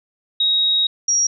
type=tone pair in turn; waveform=sine; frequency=3788 / 5676 Hz; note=A#7 / F8; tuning=+27 / +27 cents; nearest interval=perfect fifth; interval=700 cents; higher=second; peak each=-14 dBFS; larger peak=neither; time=0.4-0.87 / 1.08-1.27 s; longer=first; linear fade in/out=5 ms; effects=none